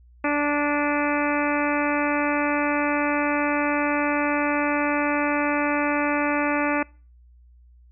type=harmonic tone with a mistuned harmonic; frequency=292.2 Hz; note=D4; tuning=9 cents flat; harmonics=1 / 2 / 3 / 4 / 5 / 6 / 7 / 8 / 9; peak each=-24 / -27 / -29 / -30 / -31 / -32 / -32 / -33 / -34 dBFS; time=0.24-6.83 s; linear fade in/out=5 ms; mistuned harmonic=9; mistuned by=-30 cents; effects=noise-tail reverb RT60 0.4 s tail -26 dB re dry + added 60 Hz sine -49 dBFS peak until 7.91 s